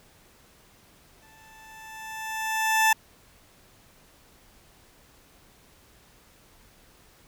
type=tone with exponential growth; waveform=20% pulse; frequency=880 Hz; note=A5; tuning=in tune; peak=-12 dBFS; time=1.22-2.93 s; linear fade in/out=5 ms; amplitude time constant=370 ms; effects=pink hiss -57 dBFS RMS until 7.27 s